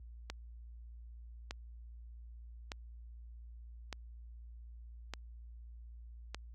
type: click train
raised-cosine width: 0.2 ms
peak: -23 dBFS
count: 6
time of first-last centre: 0.3-6.346 s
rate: 0.827 Hz
effects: added 58 Hz sine -45 dBFS peak until 6.54 s + high-pass 60 Hz 12 dB/octave